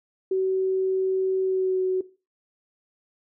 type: tone with pitch glide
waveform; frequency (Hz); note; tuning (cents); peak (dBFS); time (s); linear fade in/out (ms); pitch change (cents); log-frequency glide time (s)
sine; 378.5 to 372.9; F#4 to F#4; +39 to +14; -20; 0.31-2.01; 5; -25; 1.42-1.81
effects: noise-tail reverb RT60 0.3 s tail -17 dB re dry